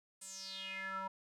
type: tone with band-pass filter sweep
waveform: square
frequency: 191.8 Hz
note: G3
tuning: 37 cents flat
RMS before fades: -44 dBFS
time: 0.21-1.08 s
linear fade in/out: 10 ms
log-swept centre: 8800 to 1000 Hz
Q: 6.1
effects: none